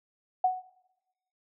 sine tone with exponential decay, 740 Hz, F#5, in tune, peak -18 dBFS, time 0.44-0.7 s, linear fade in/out 5 ms, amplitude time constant 56 ms, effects noise-tail reverb RT60 0.9 s tail -17 dB re dry

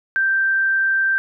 sine tone, 1568 Hz, G6, in tune, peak -15 dBFS, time 0.16-1.18 s, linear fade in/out 0 ms, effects none

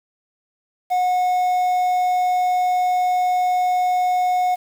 triangle tone with quantisation, 728 Hz, F#5, 28 cents flat, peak -14 dBFS, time 0.9-4.56 s, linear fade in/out 20 ms, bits 7, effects none

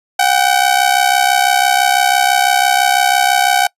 sawtooth ring-modulated tone, 759 Hz, F#5, 44 cents sharp, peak -3 dBFS, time 0.19-3.67 s, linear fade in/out 5 ms, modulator 33 Hz, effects noise-tail reverb RT60 0.1 s tail -25 dB re dry + resampled to 32000 Hz

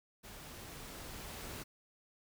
pink noise with level ramp, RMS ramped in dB -51 to -45 dBFS, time 0.23-1.64 s, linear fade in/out 20 ms, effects none

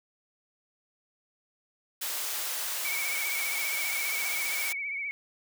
white high-pass noise, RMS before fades -33 dBFS, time 2.01-4.73 s, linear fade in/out 10 ms, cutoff 590 Hz, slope 12 dB/octave
sine tone with vibrato, 2251 Hz, C#7, 26 cents sharp, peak -31 dBFS, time 2.85-5.11 s, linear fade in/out 0 ms, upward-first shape triangle, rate 15 Hz, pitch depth 67 cents each way
effects none

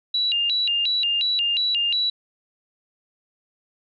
sine tone with vibrato, 3322 Hz, G#7, in tune, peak -19 dBFS, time 0.14-2.1 s, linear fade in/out 5 ms, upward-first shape square, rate 2.8 Hz, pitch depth 290 cents each way, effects none

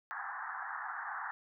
white band-pass noise, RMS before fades -41 dBFS, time 0.11-1.31 s, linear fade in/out 0 ms, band 750 to 1800 Hz, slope 96 dB/octave, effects none

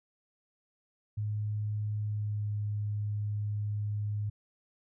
sine tone with pitch glide, 105.5 to 104.29 Hz, G#2 to G#2, +28 to +8 cents, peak -30 dBFS, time 1.17-4.3 s, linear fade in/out 10 ms, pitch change -20 cents, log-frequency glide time 2.01-2.51 s, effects none

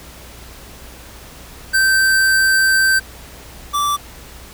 square tone pair in turn, 1555 / 1164.9 Hz, G6 / D6, -14 / -14 cents, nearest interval perfect fourth, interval 500 cents, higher first, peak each -12 / -16 dBFS, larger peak first, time 1.73-3 / 3.73-3.97 s, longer first, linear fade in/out 20 ms, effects added 60 Hz sine -40 dBFS peak until 4.53 s + pink hiss -39 dBFS RMS until 4.53 s

